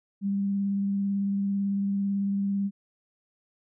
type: tone with vibrato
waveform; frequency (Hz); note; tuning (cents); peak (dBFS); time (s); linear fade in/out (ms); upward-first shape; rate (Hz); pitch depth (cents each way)
sine; 198.6; G3; +23; -24; 0.21-2.71; 50; triangle; 18; 16
effects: none